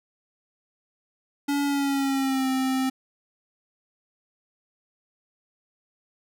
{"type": "tone with pitch glide", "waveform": "square", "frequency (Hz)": [284.4, 262.3], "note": ["C#4", "C4"], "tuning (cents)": [45, 4], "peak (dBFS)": -23, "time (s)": [1.48, 2.9], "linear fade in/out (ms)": 10, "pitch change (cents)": -141, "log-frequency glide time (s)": [1.65, 2.49], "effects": []}